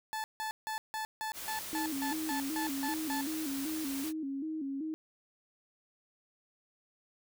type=tone bursts; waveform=30% pulse; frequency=872 Hz; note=A5; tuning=16 cents flat; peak=-32 dBFS; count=12; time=0.13-3.21 s; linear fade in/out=0 ms; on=110 ms; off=160 ms
type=noise; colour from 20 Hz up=white; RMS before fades=-42 dBFS; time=1.33-4.13 s; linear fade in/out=50 ms
type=tone with vibrato; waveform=sine; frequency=293.7 Hz; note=D4; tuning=in tune; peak=-34 dBFS; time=1.73-4.94 s; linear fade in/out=0 ms; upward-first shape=square; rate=2.6 Hz; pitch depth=120 cents each way
effects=none

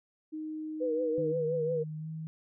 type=tone; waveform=sine; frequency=310.9 Hz; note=D#4; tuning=1 cent flat; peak=-35 dBFS; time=0.32-1.33 s; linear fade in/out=20 ms
type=tone with vibrato; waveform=sine; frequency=485.5 Hz; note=B4; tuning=30 cents flat; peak=-28 dBFS; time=0.8-1.84 s; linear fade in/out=20 ms; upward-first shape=triangle; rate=5.7 Hz; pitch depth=82 cents each way
type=tone with pitch glide; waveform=sine; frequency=154.8 to 158.78 Hz; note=D#3 to D#3; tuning=-9 to +35 cents; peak=-36 dBFS; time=1.18-2.27 s; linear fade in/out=0 ms; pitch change=+44 cents; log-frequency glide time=1.98-2.08 s
effects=none

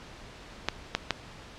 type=clicks; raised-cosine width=0.2 ms; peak=-7 dBFS; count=3; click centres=0.686 / 0.95 / 1.107 s; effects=pink hiss -47 dBFS RMS until 1.58 s + low-pass 5000 Hz 12 dB/octave

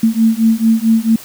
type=beating tone pair; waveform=sine; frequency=222.3 / 226.8 Hz; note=A3 / A#3; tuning=+18 / -47 cents; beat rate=4.5 Hz; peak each=-12 dBFS; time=0.03-1.16 s; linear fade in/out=5 ms; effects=white hiss -35 dBFS RMS until 1.24 s

